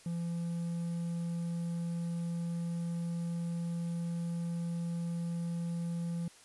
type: tone with quantisation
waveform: triangle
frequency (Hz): 170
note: F3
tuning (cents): -46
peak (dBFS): -31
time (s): 0.06-6.28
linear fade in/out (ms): 2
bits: 10
effects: white hiss -58 dBFS RMS until 6.44 s + resampled to 24000 Hz